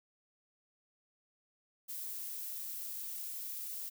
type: noise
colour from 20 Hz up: violet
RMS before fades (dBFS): -42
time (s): 1.88-3.9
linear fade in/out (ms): 20
effects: none